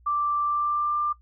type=tone with pitch glide; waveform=sine; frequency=1174.7 to 1189.7 Hz; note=D6 to D6; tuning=0 to +22 cents; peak=-22 dBFS; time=0.06-1.13 s; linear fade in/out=10 ms; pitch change=+22 cents; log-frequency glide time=0.43-0.98 s; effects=noise-tail reverb RT60 0.1 s tail -20 dB re dry + added 60 Hz sine -53 dBFS peak until 1.21 s